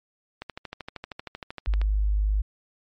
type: click train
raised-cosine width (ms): 0.3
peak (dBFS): -19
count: 19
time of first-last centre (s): 0.42-1.815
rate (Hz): 12.9
type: tone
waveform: sine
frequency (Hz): 51.2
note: G#1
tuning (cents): -24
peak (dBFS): -20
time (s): 1.67-2.42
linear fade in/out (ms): 10
effects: MP3 48 kbps